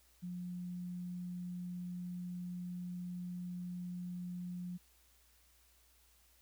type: tone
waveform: sine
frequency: 178.3 Hz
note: F3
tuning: 36 cents sharp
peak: -40 dBFS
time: 0.22-4.78 s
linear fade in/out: 20 ms
effects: added 60 Hz sine -70 dBFS peak until 6.41 s + white hiss -69 dBFS RMS until 6.41 s